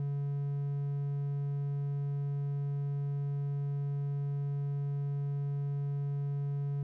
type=tone; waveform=triangle; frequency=141.6 Hz; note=C#3; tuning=37 cents sharp; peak=-29 dBFS; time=0-6.83 s; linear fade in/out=2 ms; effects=none